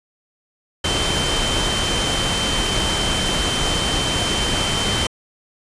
sine tone in noise, 3098 Hz, G7, 21 cents flat, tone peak -23 dBFS, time 0.84-5.07 s, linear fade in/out 5 ms, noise pink, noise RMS -21 dBFS, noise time 0.84-5.07 s, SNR -5 dB, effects resampled to 22050 Hz

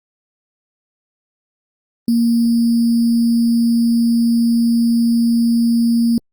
sine tone with sample-and-hold, 233.1 Hz, A#3, in tune, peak -11 dBFS, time 2.08-6.18 s, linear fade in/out 2 ms, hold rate 4900 Hz, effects Opus 32 kbps

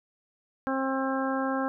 harmonic tone, 266.5 Hz, C4, 32 cents sharp, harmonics 1 / 2 / 3 / 4 / 5 / 6, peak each -29 / -32 / -34 / -35 / -36 / -37 dBFS, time 0.67-1.68 s, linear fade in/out 0 ms, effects none

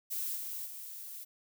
violet noise with level steps, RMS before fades -36 / -40 / -45 dBFS, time 0.1-1.25 s, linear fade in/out 20 ms, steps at 0.35 / 0.65 s, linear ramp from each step 20 ms, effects none

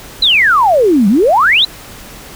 sine exponential two-way sweep, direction down then up, 4137 to 187.9 to 4137 Hz, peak -6 dBFS, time 0.22-1.65 s, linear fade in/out 5 ms, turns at 1.08 s, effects pink hiss -33 dBFS RMS until 2.35 s

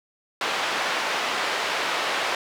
pink band-pass noise, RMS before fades -26 dBFS, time 0.41-2.35 s, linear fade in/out 2 ms, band 660 to 3700 Hz, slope 12 dB/octave, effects none

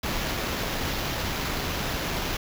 pink noise with sample-and-hold, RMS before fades -29 dBFS, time 0.03-2.37 s, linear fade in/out 5 ms, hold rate 8820 Hz, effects none

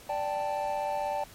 triangle chord, D suspended fourth, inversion none, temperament equal, 587.3 / 784 / 880 Hz, D5 / G5 / A5, 0 / 0 / 0 cents, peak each -31 dBFS, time 0.09-1.24 s, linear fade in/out 5 ms, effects pink hiss -51 dBFS RMS until 1.34 s + MP3 64 kbps

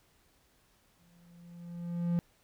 triangle tone with exponential growth, 172.4 Hz, F3, 22 cents flat, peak -23 dBFS, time 0.99-2.19 s, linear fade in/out 0 ms, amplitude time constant 260 ms, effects pink hiss -68 dBFS RMS until 2.43 s

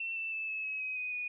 sine tone with pitch steps, 2696 / 2662 / 2628 / 2595 / 2562 / 2530 / 2498 / 2467 Hz, E7 / E7 / E7 / E7 / E7 / D#7 / D#7 / D#7, +38 / +16 / -6 / -28 / -50 / +28 / +6 / -15 cents, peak -34 dBFS, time 0-1.28 s, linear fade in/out 5 ms, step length 160 ms, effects none

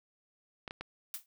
clicks, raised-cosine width 0.3 ms, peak -24 dBFS, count 3, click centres 0.678 / 0.709 / 0.81 s
blue noise with exponential decay, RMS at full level -35 dBFS, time 1.14-1.26 s, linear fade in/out 1 ms, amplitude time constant 24 ms
effects none

